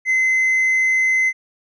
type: tone with hard clipping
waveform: triangle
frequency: 2053 Hz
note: C7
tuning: 33 cents flat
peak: -13 dBFS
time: 0.05-1.33 s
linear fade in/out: 50 ms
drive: 1 dB
effects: none

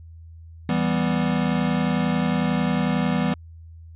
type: chord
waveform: square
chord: E minor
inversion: none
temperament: equal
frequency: 164.81 / 196 / 246.9 Hz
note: E3 / G3 / B3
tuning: 0 / 0 / 0 cents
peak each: -25 dBFS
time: 0.69-3.34 s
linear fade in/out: 2 ms
effects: added 82 Hz sine -40 dBFS peak until 3.95 s + resampled to 8000 Hz

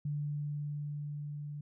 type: tone with level ramp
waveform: sine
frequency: 146.83 Hz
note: D3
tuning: in tune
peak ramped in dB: -32 to -39 dBFS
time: 0.05-1.61 s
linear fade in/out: 5 ms
effects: none

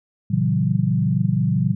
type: chord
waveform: sine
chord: F# dominant seventh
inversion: first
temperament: equal with one note detuned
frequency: 116.54 / 138.59 / 164.81 / 188.99 Hz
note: A#2 / C#3 / E3 / F#3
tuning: 0 / 0 / 0 / +37 cents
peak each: -22 dBFS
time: 0.3-1.75 s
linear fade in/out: 10 ms
effects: none

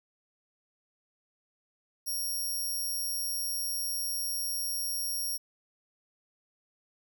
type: tone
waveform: 5% pulse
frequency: 5580 Hz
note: F8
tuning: 2 cents flat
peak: -25 dBFS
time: 2.06-5.38 s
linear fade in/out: 20 ms
effects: none

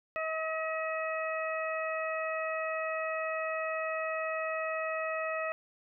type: harmonic tone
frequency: 638 Hz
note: D#5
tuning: 43 cents sharp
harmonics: 1 / 2 / 3 / 4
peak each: -34 / -37 / -39 / -40 dBFS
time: 0.16-5.52 s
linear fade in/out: 0 ms
effects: none

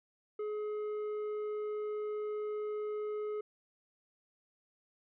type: tone with tanh clipping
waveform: sine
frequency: 422.4 Hz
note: G#4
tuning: 29 cents sharp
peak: -36 dBFS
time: 0.39-3.41 s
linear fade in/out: 5 ms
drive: 7 dB
effects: none

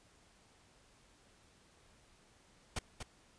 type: noise with echo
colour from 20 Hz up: pink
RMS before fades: -37 dBFS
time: 2.76-2.79 s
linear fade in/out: 5 ms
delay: 240 ms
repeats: 1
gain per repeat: -7 dB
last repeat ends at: 3.03 s
effects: pink hiss -66 dBFS RMS until 3.38 s + resampled to 22050 Hz

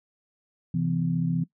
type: tone cluster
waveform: sine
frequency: 130.9 / 166.1 / 252.5 Hz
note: C3 / E3 / B3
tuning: +1 / +13 / +39 cents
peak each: -30 / -24 / -32 dBFS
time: 0.74-1.44 s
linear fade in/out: 5 ms
effects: noise-tail reverb RT60 0.1 s tail -18 dB re dry

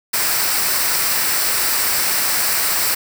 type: noise with comb filter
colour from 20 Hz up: white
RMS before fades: -18 dBFS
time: 0.13-2.95 s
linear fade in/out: 10 ms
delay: 0.3 ms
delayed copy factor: -0.5
effects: none

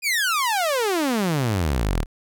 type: exponential sweep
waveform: sawtooth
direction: down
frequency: 2500 to 34 Hz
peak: -16 dBFS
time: 0.02-2.06 s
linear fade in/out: 50 ms
effects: none

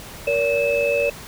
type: tone cluster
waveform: sine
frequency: 471 / 571 / 2603 Hz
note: A#4 / D5 / E7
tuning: +18 / -49 / -22 cents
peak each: -22 / -19 / -23 dBFS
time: 0.27-1.1 s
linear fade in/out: 5 ms
effects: tanh soft clip ceiling -8 dBFS + pink hiss -38 dBFS RMS until 1.27 s

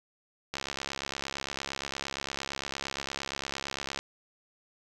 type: click train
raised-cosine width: 0.2 ms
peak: -16 dBFS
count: 238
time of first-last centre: 0.54-3.99 s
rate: 68.7 Hz
effects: none

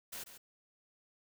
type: noise with echo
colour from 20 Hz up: white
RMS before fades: -44 dBFS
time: 0.12-0.24 s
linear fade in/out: 10 ms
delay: 140 ms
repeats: 1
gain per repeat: -10 dB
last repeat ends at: 0.38 s
effects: none

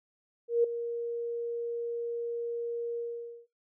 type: tone with ADSR envelope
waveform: sine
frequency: 470 Hz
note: A#4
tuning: 14 cents sharp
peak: -19 dBFS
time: 0.48-3.47 s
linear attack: 160 ms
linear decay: 6 ms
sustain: -12 dB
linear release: 490 ms
effects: noise-tail reverb RT60 0.2 s tail -22 dB re dry

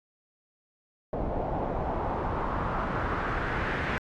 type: noise with low-pass filter sweep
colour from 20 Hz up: pink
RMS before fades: -30 dBFS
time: 1.13-3.98 s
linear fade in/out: 0 ms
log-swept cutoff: 640 to 1900 Hz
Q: 2.3
effects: AAC 64 kbps

